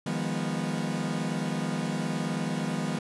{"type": "chord", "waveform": "40% pulse", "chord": "F half-diminished seventh", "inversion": "third", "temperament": "equal with one note detuned", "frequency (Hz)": [155.56, 174.61, 204, 246.9], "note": ["Eb3", "F3", "Ab3", "Cb4"], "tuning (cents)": [0, 0, -31, 0], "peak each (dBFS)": -33, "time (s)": [0.06, 2.99], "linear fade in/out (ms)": 5, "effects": ["resampled to 24000 Hz"]}